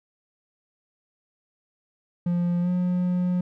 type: tone with pitch glide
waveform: triangle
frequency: 174.61 to 179.62 Hz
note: F3 to F3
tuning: 0 to +49 cents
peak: -19 dBFS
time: 2.26-3.41 s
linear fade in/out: 5 ms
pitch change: +49 cents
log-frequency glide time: 2.61-2.69 s
effects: none